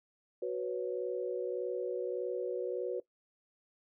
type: chord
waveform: sine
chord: F# suspended fourth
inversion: none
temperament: just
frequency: 370 / 493.3 / 555 Hz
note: F#4 / B4 / C#5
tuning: 0 / -2 / +2 cents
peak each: -36 / -36 / -40 dBFS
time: 0.42-3 s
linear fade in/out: 5 ms
effects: noise-tail reverb RT60 0.1 s tail -18 dB re dry